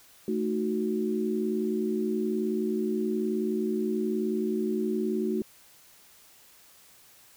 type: chord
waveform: sine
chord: D# diminished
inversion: second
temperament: equal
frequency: 220 / 311.1 / 370 Hz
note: A3 / D#4 / F#4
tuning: 0 / 0 / 0 cents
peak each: -29 / -33 / -29 dBFS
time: 0.28-5.42 s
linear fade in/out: 2 ms
effects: white hiss -56 dBFS RMS until 7.36 s